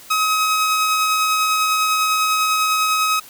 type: tone with tremolo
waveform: sawtooth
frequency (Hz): 1271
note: D#6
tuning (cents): +36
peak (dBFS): -11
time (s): 0.1-3.2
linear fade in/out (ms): 10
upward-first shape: triangle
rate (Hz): 10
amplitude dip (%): 25
effects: white hiss -42 dBFS RMS until 3.29 s